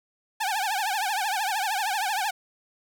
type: tone with vibrato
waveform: sawtooth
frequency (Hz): 813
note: G#5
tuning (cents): -37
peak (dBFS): -21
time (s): 0.4-2.31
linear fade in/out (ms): 10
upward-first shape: triangle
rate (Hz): 13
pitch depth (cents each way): 200
effects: none